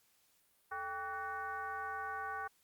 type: tone with frequency modulation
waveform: sine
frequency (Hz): 1140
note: C#6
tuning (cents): +48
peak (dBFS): -38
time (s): 0.71-2.48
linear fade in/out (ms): 10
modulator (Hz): 352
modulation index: 1.4
effects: white hiss -72 dBFS RMS until 2.63 s + Opus 48 kbps